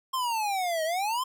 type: exponential two-way sweep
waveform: square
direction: down then up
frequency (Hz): 1067 to 622.3 to 1062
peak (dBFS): -27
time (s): 0.13-1.24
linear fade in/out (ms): 10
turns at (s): 0.84
effects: none